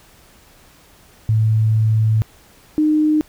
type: tone pair in turn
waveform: sine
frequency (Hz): 109.8 / 306.1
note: A2 / D#4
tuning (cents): -3 / -28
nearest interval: octave + tritone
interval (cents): 1775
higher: second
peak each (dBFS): -12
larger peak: neither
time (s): 1.29-2.22 / 2.78-3.21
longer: first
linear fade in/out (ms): 0
effects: pink hiss -49 dBFS RMS until 3.28 s